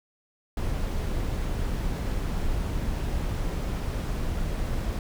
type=noise; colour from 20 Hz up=brown; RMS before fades=-28 dBFS; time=0.57-4.99 s; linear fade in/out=2 ms; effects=none